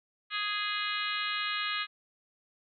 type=harmonic tone with a mistuned harmonic; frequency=415.3 Hz; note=G#4; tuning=in tune; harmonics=3 / 4 / 5 / 6 / 7 / 8 / 9 / 10; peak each=-36 / -37 / -38 / -39 / -39 / -40 / -41 / -41 dBFS; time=0.3-1.87 s; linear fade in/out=50 ms; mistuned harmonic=10; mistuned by=-30 cents; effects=none